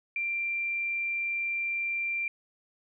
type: tone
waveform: sine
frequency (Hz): 2366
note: D7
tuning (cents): +12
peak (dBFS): -28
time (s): 0.16-2.28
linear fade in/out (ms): 2
effects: none

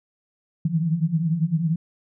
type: tone cluster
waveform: sine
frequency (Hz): 154.4 / 162.1 / 172.2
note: D#3 / E3 / F3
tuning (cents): -13 / -29 / -24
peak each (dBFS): -26 / -23 / -24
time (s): 0.65-1.76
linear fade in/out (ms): 5
effects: none

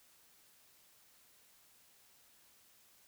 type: silence
effects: white hiss -66 dBFS RMS until 3.07 s

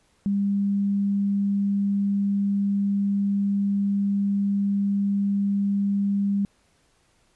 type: tone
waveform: sine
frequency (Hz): 200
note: G3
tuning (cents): +35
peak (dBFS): -20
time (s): 0.26-6.45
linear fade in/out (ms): 0
effects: pink hiss -64 dBFS RMS until 7.35 s + resampled to 24000 Hz

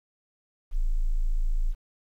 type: tone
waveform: sine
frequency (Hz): 27.5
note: A0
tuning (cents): 0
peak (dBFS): -21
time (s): 0.71-1.75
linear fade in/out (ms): 50
effects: 10-bit

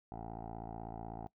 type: tone with low-pass filter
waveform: 10% pulse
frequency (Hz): 56.1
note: A1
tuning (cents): +34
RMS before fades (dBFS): -45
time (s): 0.12-1.27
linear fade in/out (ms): 0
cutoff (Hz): 750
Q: 5.8
effects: noise-tail reverb RT60 0.1 s tail -20 dB re dry

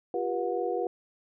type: tone cluster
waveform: sine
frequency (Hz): 350 / 394.2 / 483.5 / 727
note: F4 / G4 / B4 / F#5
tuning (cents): +4 / +10 / -37 / -31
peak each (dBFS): -33 / -33 / -31 / -34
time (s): 0.14-0.87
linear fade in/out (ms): 2
effects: none

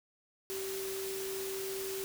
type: tone in noise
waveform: sine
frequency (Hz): 386.1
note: G4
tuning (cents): -26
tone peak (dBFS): -37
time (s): 0.5-2.04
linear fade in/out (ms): 0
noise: white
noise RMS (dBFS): -42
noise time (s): 0.5-2.04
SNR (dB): +2
effects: none

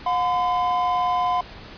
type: tone pair together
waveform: triangle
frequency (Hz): 720 / 1018.2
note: F#5 / C6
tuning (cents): -47 / -47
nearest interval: tritone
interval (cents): 600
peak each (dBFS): -20 / -20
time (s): 0.06-1.41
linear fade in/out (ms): 5
effects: pink hiss -41 dBFS RMS until 1.77 s + resampled to 11025 Hz

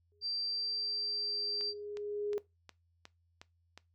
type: tone with exponential growth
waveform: sine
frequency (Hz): 413.6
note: G#4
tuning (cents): -7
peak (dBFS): -31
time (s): 0.12-2.38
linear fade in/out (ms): 0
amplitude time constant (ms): 490
type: tone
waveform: sine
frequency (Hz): 4699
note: D8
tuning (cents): 0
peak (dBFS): -33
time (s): 0.21-1.74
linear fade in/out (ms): 50
type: click train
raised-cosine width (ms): 0.2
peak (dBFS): -31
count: 7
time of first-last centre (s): 1.61-3.776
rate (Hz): 2.77
effects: noise-tail reverb RT60 0.2 s tail -19 dB re dry + added 85 Hz sine -70 dBFS peak until 3.94 s

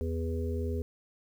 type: harmonic tone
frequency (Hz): 82.1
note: E2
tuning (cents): -6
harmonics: 1 / 3 / 5 / 6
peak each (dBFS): -31 / -38 / -37 / -41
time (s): 0.01-0.82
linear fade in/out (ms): 0
effects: 10-bit

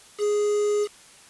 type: tone with quantisation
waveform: triangle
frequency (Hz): 415.3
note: G#4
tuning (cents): 0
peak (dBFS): -18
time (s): 0.18-0.88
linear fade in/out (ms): 50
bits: 6
effects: white hiss -50 dBFS RMS until 1.29 s + resampled to 24000 Hz

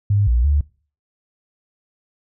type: tone with pitch steps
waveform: sine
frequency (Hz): 101.7 / 59.5 / 72.5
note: G#2 / A#1 / D2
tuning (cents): -36 / +36 / -22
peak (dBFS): -13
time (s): 0.1-0.61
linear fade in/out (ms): 5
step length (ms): 170
effects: noise-tail reverb RT60 0.4 s tail -22 dB re dry

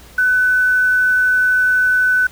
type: tone with quantisation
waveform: sine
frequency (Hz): 1502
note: F#6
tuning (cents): +26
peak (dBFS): -11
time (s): 0.18-2.27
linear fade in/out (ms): 5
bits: 6
effects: added 60 Hz sine -44 dBFS peak until 2.31 s + pink hiss -43 dBFS RMS until 2.31 s

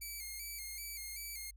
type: tone with vibrato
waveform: 5% pulse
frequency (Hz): 2217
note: C#7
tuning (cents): 0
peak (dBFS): -33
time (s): 0.01-1.51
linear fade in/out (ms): 10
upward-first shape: square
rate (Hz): 2.6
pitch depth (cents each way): 66
effects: added 50 Hz sine -54 dBFS peak until 1.56 s

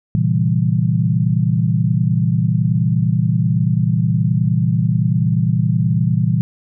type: chord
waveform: sine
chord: A# diminished seventh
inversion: none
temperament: equal with one note detuned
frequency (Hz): 116.54 / 135.27 / 164.81 / 196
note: A#2 / C#3 / E3 / G3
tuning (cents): 0 / -42 / 0 / 0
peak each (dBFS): -17 / -20 / -17 / -22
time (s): 0.15-6.41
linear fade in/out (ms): 0
effects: none

